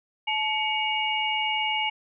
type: tone cluster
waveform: sine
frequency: 865 / 2243 / 2854 Hz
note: A5 / C#7 / F7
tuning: -30 / +20 / +37 cents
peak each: -28 dBFS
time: 0.27-1.9 s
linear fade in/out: 10 ms
effects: none